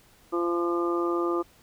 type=harmonic tone; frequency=172.1 Hz; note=F3; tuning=25 cents flat; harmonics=2 / 3 / 4 / 5 / 6 / 7; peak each=-25 / -34 / -39 / -40 / -38 / -31 dBFS; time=0.32-1.43 s; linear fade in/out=20 ms; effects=pink hiss -58 dBFS RMS until 1.62 s